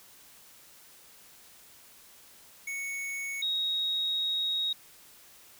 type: tone pair in turn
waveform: square / sine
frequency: 2217 / 3773 Hz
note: C#7 / A#7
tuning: 0 / +20 cents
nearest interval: major sixth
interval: 920 cents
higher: second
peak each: -34 / -27 dBFS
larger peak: second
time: 2.67-3.42 / 3.42-4.73 s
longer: second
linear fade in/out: 5 ms
effects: white hiss -55 dBFS RMS until 5.59 s